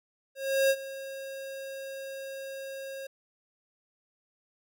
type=tone with ADSR envelope; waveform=square; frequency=541 Hz; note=C#5; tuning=42 cents flat; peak=-21 dBFS; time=0.35-3.07 s; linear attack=350 ms; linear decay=54 ms; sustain=-17 dB; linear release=6 ms; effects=none